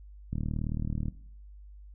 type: click train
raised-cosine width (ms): 5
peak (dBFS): -20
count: 30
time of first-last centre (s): 0.33-1.083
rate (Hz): 38.5
effects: noise-tail reverb RT60 0.6 s tail -17 dB re dry + added 50 Hz sine -46 dBFS peak until 1.94 s